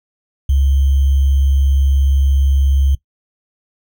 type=tone with sample-and-hold; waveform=sine; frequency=68.5 Hz; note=C#2; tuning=20 cents flat; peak=-10 dBFS; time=0.49-2.95 s; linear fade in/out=5 ms; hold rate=3150 Hz; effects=noise-tail reverb RT60 0.1 s tail -20 dB re dry